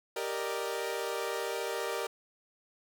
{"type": "chord", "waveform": "sawtooth", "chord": "Eb major seventh", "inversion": "first", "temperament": "equal", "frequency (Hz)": [392, 466.2, 587.3, 622.3], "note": ["G4", "Bb4", "D5", "Eb5"], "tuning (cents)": [0, 0, 0, 0], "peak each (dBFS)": [-34, -32, -36, -38], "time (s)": [0.16, 2.07], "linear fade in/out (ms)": 5, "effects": []}